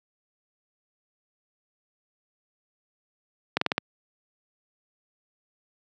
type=slowing click train; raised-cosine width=0.3 ms; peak=-6 dBFS; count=5; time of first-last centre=3.57-3.78 s; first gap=44 ms; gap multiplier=1.12; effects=high-pass 150 Hz 12 dB/octave